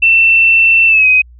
sine tone with pitch glide, 2683 to 2518 Hz, E7 to D#7, +30 to +20 cents, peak -5 dBFS, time 0.02-1.22 s, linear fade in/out 10 ms, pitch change -110 cents, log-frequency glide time 0.87-1.07 s, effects added 60 Hz sine -36 dBFS peak until 1.39 s

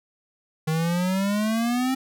square exponential sweep, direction up, 155.56 to 265.6 Hz, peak -22 dBFS, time 0.67-1.95 s, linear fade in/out 10 ms, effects none

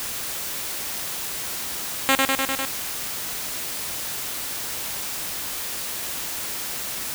5% pulse tone with echo, 268.6 Hz, C4, 46 cents sharp, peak -4 dBFS, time 2.09-2.15 s, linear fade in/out 0 ms, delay 100 ms, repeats 5, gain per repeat -2 dB, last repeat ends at 2.65 s, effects white hiss -30 dBFS RMS until 7.14 s

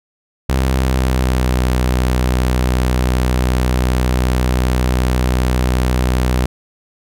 sawtooth tone with pitch glide, 65.41 to 62.67 Hz, C2 to B1, 0 to +26 cents, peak -9 dBFS, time 0.49-6.46 s, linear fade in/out 5 ms, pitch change -74 cents, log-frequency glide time 0.64-1.55 s, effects none

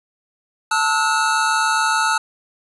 square tone cluster, 884 / 1298 / 1445 Hz, A5 / E6 / F#6, +8 / -27 / -41 cents, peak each -21 dBFS, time 0.71-2.18 s, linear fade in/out 5 ms, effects resampled to 24000 Hz + 7-bit

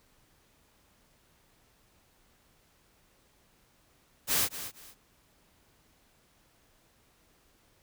white noise with echo, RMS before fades -27 dBFS, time 4.27-4.49 s, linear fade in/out 50 ms, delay 230 ms, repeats 2, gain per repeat -12 dB, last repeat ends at 4.95 s, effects pink hiss -66 dBFS RMS until 7.82 s

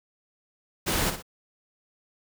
pink noise with echo, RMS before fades -26 dBFS, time 0.86-1.11 s, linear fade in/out 20 ms, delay 58 ms, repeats 2, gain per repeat -8 dB, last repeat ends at 1.226 s, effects none

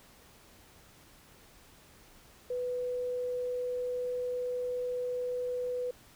sine tone, 495.8 Hz, B4, 7 cents sharp, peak -31 dBFS, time 2.5-5.91 s, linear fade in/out 5 ms, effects pink hiss -58 dBFS RMS until 6.15 s

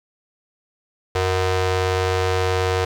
sawtooth ring-modulated tone, 277.2 Hz, C#4, in tune, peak -11 dBFS, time 1.15-2.85 s, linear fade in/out 5 ms, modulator 188 Hz, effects low-pass 6000 Hz 12 dB/octave + 8-bit

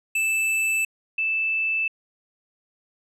square / sine tone pair in turn, 2637 / 2637 Hz, E7 / E7, 0 / 0 cents, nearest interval unison, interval 0 cents, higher neither, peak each -21 dBFS, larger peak neither, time 0.15-0.85 / 1.18-1.88 s, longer neither, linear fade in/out 5 ms, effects low-pass 12000 Hz 12 dB/octave

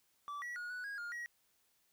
triangle tone with pitch steps, 1159 / 1933 / 1444 / 1480 / 1641 / 1416 / 1904 Hz, D6 / B6 / F#6 / F#6 / G#6 / F6 / A#6, -23 / -38 / -43 / 0 / -21 / +23 / +36 cents, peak -39 dBFS, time 0.28-1.26 s, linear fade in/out 0 ms, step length 140 ms, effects white hiss -75 dBFS RMS until 1.92 s

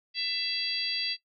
harmonic tone, 668 Hz, E5, 23 cents sharp, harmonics 3 / 4 / 5 / 6 / 7, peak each -40 / -37 / -36 / -40 / -31 dBFS, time 0.14-1.17 s, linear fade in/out 50 ms, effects noise-tail reverb RT60 0.1 s tail -17 dB re dry

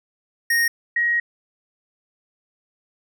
square / sine tone pair in turn, 1861 / 1890.3 Hz, A#6 / A#6, -3 / +24 cents, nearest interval unison, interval 27 cents, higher second, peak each -17 dBFS, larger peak neither, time 0.5-0.68 / 0.96-1.2 s, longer second, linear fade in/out 5 ms, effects none

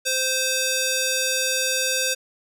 square tone with band-pass filter, 520 Hz, C5, 11 cents flat, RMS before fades -23 dBFS, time 0.05-2.15 s, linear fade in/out 20 ms, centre 6500 Hz, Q 0.78, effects none

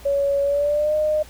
sine tone with pitch glide, 561 to 611.8 Hz, C#5 to D#5, +21 to -29 cents, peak -17 dBFS, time 0.05-1.23 s, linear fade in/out 10 ms, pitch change +150 cents, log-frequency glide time 0.44-0.95 s, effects added 60 Hz sine -42 dBFS peak until 1.29 s + pink hiss -46 dBFS RMS until 1.29 s

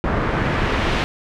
pink noise with low-pass filter sweep, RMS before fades -20 dBFS, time 0.04-1.04 s, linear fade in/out 0 ms, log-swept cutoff 1300 to 3100 Hz, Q 1, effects none

